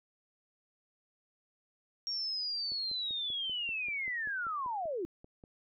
sine linear sweep, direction down, 5590 to 321.7 Hz, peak -33 dBFS, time 2.07-5.05 s, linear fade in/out 0 ms
click train, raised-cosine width 2 ms, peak -39 dBFS, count 15, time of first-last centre 2.72-5.438 s, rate 5.15 Hz
effects none

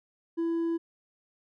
sine tone with hard clipping, 333.1 Hz, E4, 18 cents sharp, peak -27 dBFS, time 0.37-0.78 s, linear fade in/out 20 ms, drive 2 dB, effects none

